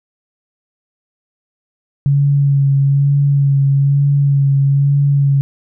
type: tone with vibrato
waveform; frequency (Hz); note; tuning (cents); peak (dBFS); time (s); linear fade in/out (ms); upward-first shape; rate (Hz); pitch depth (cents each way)
sine; 140; C#3; +18; -9; 2.06-5.41; 0; sine; 1.1; 22
effects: none